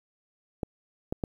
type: clicks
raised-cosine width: 2 ms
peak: -16 dBFS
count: 3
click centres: 0.632 / 1.125 / 1.238 s
effects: 9-bit